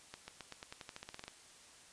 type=accelerating click train; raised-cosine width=0.2 ms; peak=-28 dBFS; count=15; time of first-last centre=0.14-1.28 s; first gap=140 ms; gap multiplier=0.91; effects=white hiss -59 dBFS RMS until 1.92 s + resampled to 22050 Hz